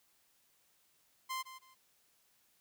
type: tone with echo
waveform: sawtooth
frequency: 1043 Hz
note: C6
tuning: 6 cents flat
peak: -33 dBFS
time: 1.29-1.43 s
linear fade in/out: 20 ms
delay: 160 ms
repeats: 2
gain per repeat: -12 dB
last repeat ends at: 1.75 s
effects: white hiss -72 dBFS RMS until 2.6 s